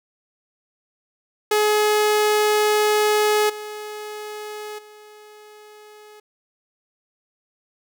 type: tone with level steps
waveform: sawtooth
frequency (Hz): 422.8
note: G#4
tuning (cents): +31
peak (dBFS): -12 / -27 / -39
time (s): 1.51-6.2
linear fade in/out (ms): 5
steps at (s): 3.49 / 4.78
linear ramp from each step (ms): 10
effects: none